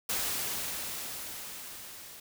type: noise with level ramp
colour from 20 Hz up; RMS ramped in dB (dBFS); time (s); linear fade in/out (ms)
white; -31 to -48; 0.09-2.2; 5
effects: none